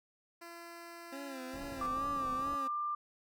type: tone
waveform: 10% pulse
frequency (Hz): 340.1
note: F4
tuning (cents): -46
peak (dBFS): -39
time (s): 0.41-1.87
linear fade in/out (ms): 10
type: tone with vibrato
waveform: 25% pulse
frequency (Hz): 268.4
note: C4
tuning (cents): +44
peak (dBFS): -39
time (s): 1.12-2.68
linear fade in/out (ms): 10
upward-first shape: sine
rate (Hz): 2.3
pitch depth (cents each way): 78
type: low-pass noise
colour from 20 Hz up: pink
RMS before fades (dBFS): -49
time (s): 1.53-2.56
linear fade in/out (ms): 10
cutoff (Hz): 1000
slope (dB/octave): 24
type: tone with pitch glide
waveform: sine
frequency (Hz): 1174.7 to 1190.4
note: D6 to D6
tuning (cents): 0 to +23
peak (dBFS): -33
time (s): 1.81-2.95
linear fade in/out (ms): 5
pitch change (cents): +23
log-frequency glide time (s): 2.43-2.67
effects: none